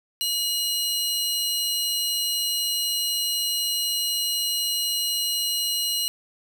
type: tone pair together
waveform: sawtooth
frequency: 2896 / 4096 Hz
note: F#7 / C8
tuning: -38 / -38 cents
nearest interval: tritone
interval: 600 cents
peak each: -23 dBFS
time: 0.21-6.08 s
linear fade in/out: 0 ms
effects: none